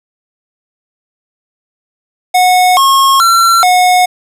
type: tone with pitch steps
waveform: square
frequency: 731 / 1085 / 1358 / 728 Hz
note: F#5 / C#6 / F6 / F#5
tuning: -21 / -37 / -49 / -28 cents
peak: -6 dBFS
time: 2.34-4.06 s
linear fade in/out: 10 ms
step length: 430 ms
effects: resampled to 32000 Hz + 7-bit